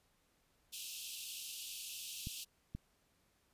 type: high-pass noise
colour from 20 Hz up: pink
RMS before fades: -46 dBFS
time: 0.72-2.45 s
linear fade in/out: 20 ms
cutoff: 2600 Hz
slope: 96 dB/octave
type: clicks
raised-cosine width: 5 ms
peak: -30 dBFS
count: 2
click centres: 2.271 / 2.75 s
effects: pink hiss -75 dBFS RMS until 3.53 s + resampled to 32000 Hz